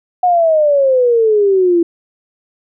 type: exponential sweep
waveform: sine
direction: down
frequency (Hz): 733 to 334.1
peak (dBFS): -8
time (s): 0.23-1.83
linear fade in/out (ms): 5
effects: none